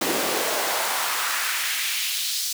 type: noise with high-pass filter sweep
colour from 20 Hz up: pink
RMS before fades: -25 dBFS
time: 0.01-2.53 s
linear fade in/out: 5 ms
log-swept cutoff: 300 to 4900 Hz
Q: 1.5
effects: none